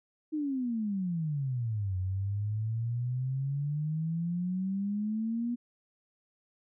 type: exponential two-way sweep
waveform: sine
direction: down then up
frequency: 315 to 91.5 to 242.9 Hz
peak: -29 dBFS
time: 0.32-5.56 s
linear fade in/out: 20 ms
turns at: 1.97 s
effects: none